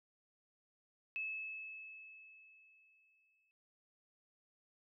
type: tone with exponential decay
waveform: sine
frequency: 2600 Hz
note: E7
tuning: 24 cents flat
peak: -37 dBFS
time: 1.16-3.51 s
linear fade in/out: 0 ms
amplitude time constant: 510 ms
effects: noise-tail reverb RT60 0.2 s tail -22 dB re dry